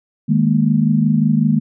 sine chord, D# suspended fourth, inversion none, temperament equal, 155.56 / 207.7 / 233.1 Hz, D#3 / G#3 / A#3, 0 / 0 / 0 cents, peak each -16 dBFS, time 0.28-1.6 s, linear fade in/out 20 ms, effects none

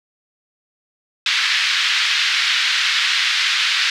white band-pass noise, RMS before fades -18 dBFS, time 1.26-3.9 s, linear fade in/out 2 ms, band 1500 to 4200 Hz, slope 24 dB/octave, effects none

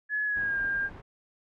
sine tone with pitch glide, 1700 to 1604.6 Hz, G#6 to G6, +40 to +40 cents, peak -26 dBFS, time 0.09-0.9 s, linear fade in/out 50 ms, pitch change -100 cents, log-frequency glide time 0.25-0.58 s
pink low-pass noise, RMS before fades -46 dBFS, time 0.35-1.02 s, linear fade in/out 20 ms, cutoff 1500 Hz, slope 12 dB/octave
effects none

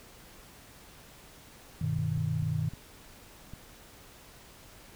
sine chord, G augmented, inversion none, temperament equal, 98 / 123.47 / 155.56 Hz, G2 / B2 / D#3, 0 / 0 / 0 cents, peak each -34 / -33 / -30 dBFS, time 1.81-2.69 s, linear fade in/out 5 ms
clicks, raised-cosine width 5 ms, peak -30 dBFS, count 5, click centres 1.988 / 2.176 / 2.424 / 2.736 / 3.536 s
effects pink hiss -53 dBFS RMS until 4.95 s

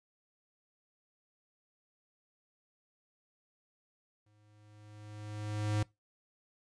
square tone with exponential growth, 105.5 Hz, G#2, 28 cents sharp, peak -29 dBFS, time 4.26-5.83 s, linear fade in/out 5 ms, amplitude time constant 340 ms, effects noise-tail reverb RT60 0.2 s tail -22 dB re dry + resampled to 22050 Hz

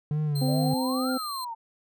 triangle tone with vibrato, 146.83 Hz, D3, in tune, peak -22 dBFS, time 0.11-0.74 s, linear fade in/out 2 ms, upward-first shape sine, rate 2.4 Hz, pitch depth 75 cents each way
sawtooth tone, 4155 Hz, C8, 13 cents flat, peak -32 dBFS, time 0.35-1.45 s, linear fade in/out 10 ms
harmonic tone, 258.2 Hz, C4, 23 cents flat, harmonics 1 / 2 / 3, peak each -26 / -32 / -36 dBFS, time 0.41-1.18 s, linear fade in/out 10 ms
sine exponential two-way sweep, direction up then down, 562 to 1418 to 885 Hz, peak -32 dBFS, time 0.47-1.55 s, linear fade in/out 20 ms, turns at 1.11 s
effects none

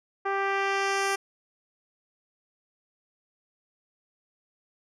10% pulse tone with low-pass filter sweep, 392.9 Hz, G4, 4 cents sharp, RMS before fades -27 dBFS, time 0.25-1.16 s, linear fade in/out 10 ms, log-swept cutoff 1300 to 11000 Hz, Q 0.88, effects none

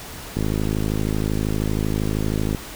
click train, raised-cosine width 3 ms, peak -10 dBFS, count 116, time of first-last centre 0.37-2.548 s, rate 52.8 Hz, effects pink hiss -36 dBFS RMS until 2.75 s

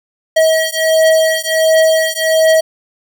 square beating tone pair, 639 / 640.4 Hz, D#5 / D#5, +46 / +50 cents, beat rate 1.4 Hz, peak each -13 / -13 dBFS, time 0.36-2.61 s, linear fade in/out 10 ms, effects none

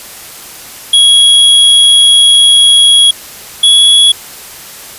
square tone pair in turn, 3322 / 3361 Hz, G#7 / G#7, 0 / +20 cents, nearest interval unison, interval 20 cents, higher second, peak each -3 dBFS, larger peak neither, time 0.93-3.11 / 3.63-4.12 s, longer first, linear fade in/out 5 ms, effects white hiss -29 dBFS RMS until 4.98 s + resampled to 32000 Hz

